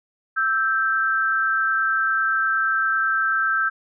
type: tone pair together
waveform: sine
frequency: 1318.5 / 1568 Hz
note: E6 / G6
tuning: 0 / 0 cents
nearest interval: minor third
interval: 300 cents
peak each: -22 / -20 dBFS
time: 0.36-3.7 s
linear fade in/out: 20 ms
effects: none